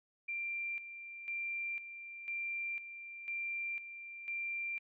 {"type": "tone with tremolo", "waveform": "sine", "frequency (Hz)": 2369, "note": "D7", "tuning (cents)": 14, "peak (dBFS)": -36, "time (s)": [0.28, 4.79], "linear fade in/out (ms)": 10, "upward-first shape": "square", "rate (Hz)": 1, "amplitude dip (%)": 65, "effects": []}